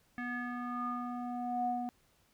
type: tone with low-pass filter sweep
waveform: square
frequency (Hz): 244.3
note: B3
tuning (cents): -19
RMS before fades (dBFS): -37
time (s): 0.18-1.89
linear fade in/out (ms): 0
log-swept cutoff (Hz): 1900 to 630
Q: 8
effects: pink hiss -70 dBFS RMS until 2.33 s